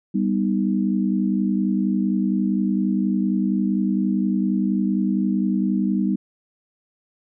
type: chord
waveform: sine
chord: G augmented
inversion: none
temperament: equal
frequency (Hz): 196 / 246.9 / 311.1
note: G3 / B3 / D#4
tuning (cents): 0 / 0 / 0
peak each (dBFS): -20 / -24 / -25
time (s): 0.14-6.16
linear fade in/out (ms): 10
effects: none